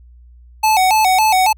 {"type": "tone with vibrato", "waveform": "square", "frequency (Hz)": 806, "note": "G5", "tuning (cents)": 48, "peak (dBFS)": -11, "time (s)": [0.63, 1.53], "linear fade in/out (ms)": 10, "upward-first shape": "square", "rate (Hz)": 3.6, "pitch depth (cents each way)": 130, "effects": ["added 60 Hz sine -40 dBFS peak until 1.57 s"]}